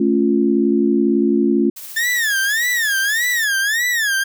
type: chord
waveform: sine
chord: A augmented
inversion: none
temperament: equal with one note detuned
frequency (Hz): 219.1 / 277.2 / 349.2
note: A3 / C#4 / E#4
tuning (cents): -7 / 0 / 0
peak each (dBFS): -17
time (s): 0-1.7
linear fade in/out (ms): 5
type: noise with tremolo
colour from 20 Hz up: blue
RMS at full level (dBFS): -32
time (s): 1.76-3.45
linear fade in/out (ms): 10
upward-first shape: sine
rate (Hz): 15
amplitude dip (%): 30
type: tone with vibrato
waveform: 40% pulse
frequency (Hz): 1760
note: A6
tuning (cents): 0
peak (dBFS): -15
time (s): 1.96-4.24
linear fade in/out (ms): 10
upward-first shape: sine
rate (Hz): 1.7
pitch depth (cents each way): 200
effects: none